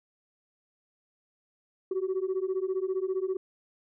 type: beating tone pair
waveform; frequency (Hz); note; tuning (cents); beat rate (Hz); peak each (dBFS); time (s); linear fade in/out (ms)
sine; 370 / 385; F#4 / G4; 0 / -31; 15; -29; 1.91-3.37; 5
effects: tanh soft clip ceiling -23 dBFS